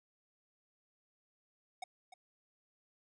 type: tone with echo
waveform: square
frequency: 740 Hz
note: F#5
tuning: in tune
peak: -40 dBFS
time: 1.82-1.84 s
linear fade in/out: 5 ms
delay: 300 ms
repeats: 1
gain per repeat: -12 dB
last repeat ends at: 2.14 s
effects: resampled to 22050 Hz